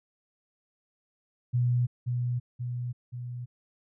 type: tone with echo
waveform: sine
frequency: 122.5 Hz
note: B2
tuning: 14 cents flat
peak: -22 dBFS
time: 1.53-1.87 s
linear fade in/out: 20 ms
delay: 530 ms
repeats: 3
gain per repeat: -4 dB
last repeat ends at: 3.46 s
effects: none